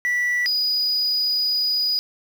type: tone pair in turn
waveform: sine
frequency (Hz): 1958 / 4934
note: B6 / D#8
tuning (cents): -15 / -15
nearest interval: octave + major third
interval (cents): 1600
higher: second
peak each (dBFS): -16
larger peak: neither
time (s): 0.05-0.46 / 0.46-1.99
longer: second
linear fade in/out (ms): 0
effects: tanh soft clip ceiling -18 dBFS + 7-bit